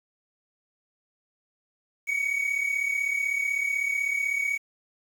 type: tone pair together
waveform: triangle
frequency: 2217 / 2253 Hz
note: C#7 / C#7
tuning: 0 / +28 cents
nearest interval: unison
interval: 28 cents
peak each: -29 / -24 dBFS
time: 2.07-4.58 s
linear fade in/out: 20 ms
effects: 8-bit